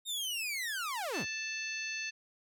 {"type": "linear sweep", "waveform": "sawtooth", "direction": "down", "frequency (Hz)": [3729, 49], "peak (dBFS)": -31, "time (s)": [0.05, 1.26], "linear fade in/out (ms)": 50}
{"type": "harmonic tone", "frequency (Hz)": 880, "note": "A5", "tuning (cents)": 0, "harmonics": [2, 3, 4, 5, 6, 7], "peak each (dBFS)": [-42, -38, -50, -44, -55, -45], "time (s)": [1.13, 2.11], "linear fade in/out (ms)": 20}
{"effects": []}